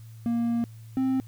triangle tone pair in turn, 234 / 262.7 Hz, A#3 / C4, +7 / +7 cents, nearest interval major second, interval 200 cents, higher second, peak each -21 / -20 dBFS, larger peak second, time 0.26-0.64 / 0.97-1.2 s, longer first, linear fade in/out 0 ms, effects added 112 Hz sine -42 dBFS peak until 1.27 s + white hiss -60 dBFS RMS until 1.27 s

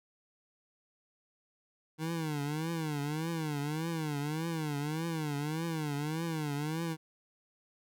25% pulse tone with vibrato, 154.7 Hz, D#3, 10 cents flat, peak -29 dBFS, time 1.98-6.97 s, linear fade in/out 50 ms, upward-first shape triangle, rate 1.7 Hz, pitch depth 160 cents each way, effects none

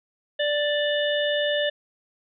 harmonic tone with a mistuned harmonic, 587.3 Hz, D5, in tune, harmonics 1 / 3 / 5 / 6, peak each -23 / -28 / -30 / -31 dBFS, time 0.39-1.7 s, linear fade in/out 10 ms, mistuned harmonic 6, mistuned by +23 cents, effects none

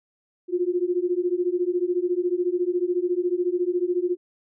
sine beating tone pair, 349.2 / 363.2 Hz, F4 / F#4, 0 / -32 cents, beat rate 14 Hz, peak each -24 dBFS, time 0.48-4.17 s, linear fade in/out 50 ms, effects none

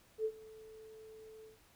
sine tone with ADSR envelope, 438.1 Hz, A4, 7 cents flat, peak -30 dBFS, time 0.18-1.59 s, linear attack 68 ms, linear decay 64 ms, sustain -21 dB, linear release 150 ms, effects pink hiss -66 dBFS RMS until 1.75 s

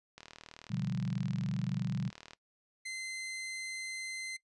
click train, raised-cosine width 0.2 ms, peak -30 dBFS, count 85, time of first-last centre 0.18-2.334 s, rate 39 Hz
sine chord, G dominant seventh, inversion first, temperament equal, 123.47 / 146.83 / 174.61 / 196 Hz, B2 / D3 / F3 / G3, 0 / 0 / 0 / 0 cents, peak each -37 / -37 / -37 / -38 dBFS, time 0.7-2.1 s, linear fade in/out 10 ms
sawtooth tone, 2069 Hz, C7, 20 cents flat, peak -35 dBFS, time 2.85-4.37 s, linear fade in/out 10 ms
effects noise-tail reverb RT60 0.1 s tail -20 dB re dry + resampled to 24000 Hz

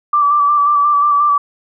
sine tone with vibrato, 1166 Hz, D6, 13 cents flat, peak -9 dBFS, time 0.13-1.38 s, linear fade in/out 5 ms, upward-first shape square, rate 5.6 Hz, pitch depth 24 cents each way, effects none

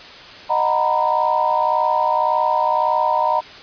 sine chord, B major seventh, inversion first, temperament just, 617.4 / 740.8 / 926 / 987.8 Hz, D#5 / F#5 / A#5 / B5, -14 / +2 / -12 / 0 cents, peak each -22 / -23 / -18 / -21 dBFS, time 0.49-3.41 s, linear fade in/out 20 ms, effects white hiss -38 dBFS RMS until 3.62 s + resampled to 11025 Hz

